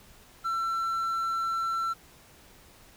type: tone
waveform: triangle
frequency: 1345 Hz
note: E6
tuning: 34 cents sharp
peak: -25 dBFS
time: 0.44-1.94 s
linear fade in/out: 20 ms
effects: pink hiss -55 dBFS RMS until 2.96 s